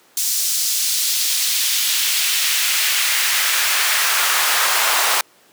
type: noise with high-pass filter sweep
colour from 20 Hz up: pink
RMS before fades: -18 dBFS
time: 0.17-5.21 s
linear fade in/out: 2 ms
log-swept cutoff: 6000 to 900 Hz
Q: 1.1
effects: pink hiss -52 dBFS RMS until 5.52 s + high-pass 300 Hz 12 dB/octave